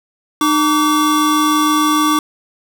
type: tone pair together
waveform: square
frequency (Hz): 304.4 / 1151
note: D#4 / D6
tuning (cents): -38 / -35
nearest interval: octave + major seventh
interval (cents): 2303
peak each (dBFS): -15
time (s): 0.41-2.19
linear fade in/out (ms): 2
effects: none